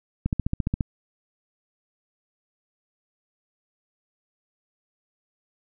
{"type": "click train", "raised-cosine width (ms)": 5, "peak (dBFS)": -11, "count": 9, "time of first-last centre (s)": [0.26, 0.808], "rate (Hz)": 14.6, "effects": []}